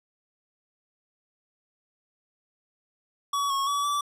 square tone with pitch steps, 1132 / 1097 / 1141 / 1158 Hz, C#6 / C#6 / C#6 / D6, +36 / -18 / +50 / -25 cents, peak -25 dBFS, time 3.33-4.01 s, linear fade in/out 5 ms, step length 170 ms, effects low-pass 12000 Hz 12 dB/octave

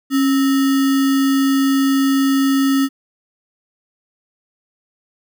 sine tone with sample-and-hold, 272.4 Hz, C#4, 30 cents flat, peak -12 dBFS, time 0.1-2.89 s, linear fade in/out 50 ms, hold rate 1575 Hz, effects none

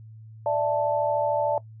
sine chord, D suspended second, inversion none, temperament just, 587.3 / 660.7 / 881 Hz, D5 / E5 / A5, 0 / +4 / +2 cents, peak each -24 / -27 / -26 dBFS, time 0.46-1.58 s, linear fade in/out 2 ms, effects noise-tail reverb RT60 0.1 s tail -20 dB re dry + added 110 Hz sine -42 dBFS peak until 1.8 s

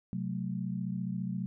sine chord, F# diminished, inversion second, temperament equal, 130.81 / 185 / 220 Hz, C3 / F#3 / A3, 0 / 0 / 0 cents, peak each -38 / -34 / -39 dBFS, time 0.13-1.46 s, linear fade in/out 0 ms, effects none

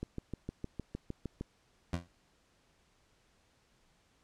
click train, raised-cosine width 3 ms, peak -25 dBFS, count 10, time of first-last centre 0.03-1.41 s, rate 6.52 Hz
20% pulse tone with exponential decay, 86.2 Hz, F2, 22 cents flat, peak -25 dBFS, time 1.93-2.08 s, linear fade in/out 5 ms, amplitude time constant 31 ms
effects pink hiss -70 dBFS RMS until 4.23 s + low-pass 8000 Hz 12 dB/octave

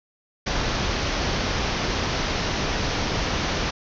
pink low-pass noise, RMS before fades -25 dBFS, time 0.46-3.71 s, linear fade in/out 10 ms, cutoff 6200 Hz, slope 96 dB/octave, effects none

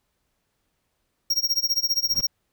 square tone with tremolo, 5588 Hz, F8, in tune, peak -18 dBFS, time 1.3-2.27 s, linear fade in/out 5 ms, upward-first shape sine, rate 15 Hz, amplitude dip 95%
brown noise with exponential growth, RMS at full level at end -29 dBFS, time 2.03-2.21 s, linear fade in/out 2 ms, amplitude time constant 37 ms
effects pink hiss -74 dBFS RMS until 2.52 s

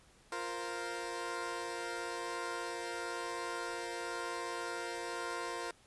15% pulse chord, F suspended fourth, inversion none, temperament equal, 349.2 / 466.2 / 523.3 Hz, F4 / Bb4 / C5, 0 / 0 / 0 cents, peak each -36 / -35 / -38 dBFS, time 0.32-5.71 s, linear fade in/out 2 ms, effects pink hiss -64 dBFS RMS until 5.86 s + resampled to 24000 Hz

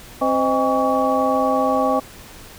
sine tone cluster, 265.1 / 516 / 624 / 808 / 1128 Hz, C4 / C5 / D#5 / G#5 / C#6, +23 / -24 / +5 / -48 / +30 cents, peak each -22 dBFS, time 0.21-2 s, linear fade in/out 10 ms, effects pink hiss -41 dBFS RMS until 2.58 s

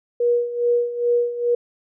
sine tone with tremolo, 479.6 Hz, A#4, 49 cents sharp, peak -14 dBFS, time 0.2-1.55 s, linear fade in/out 5 ms, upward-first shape sine, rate 2.4 Hz, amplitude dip 75%, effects none

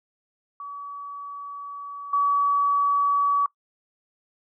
sine tone with level steps, 1139 Hz, C#6, 47 cents sharp, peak -33 / -18 dBFS, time 0.6-3.46 s, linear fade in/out 2 ms, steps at 2.13 s, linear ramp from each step 5 ms, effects noise-tail reverb RT60 0.1 s tail -22 dB re dry

